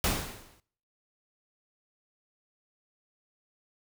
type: noise with exponential decay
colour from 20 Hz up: pink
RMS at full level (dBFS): -24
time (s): 0.04-0.6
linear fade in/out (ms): 1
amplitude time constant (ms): 120
effects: noise-tail reverb RT60 0.6 s tail -22 dB re dry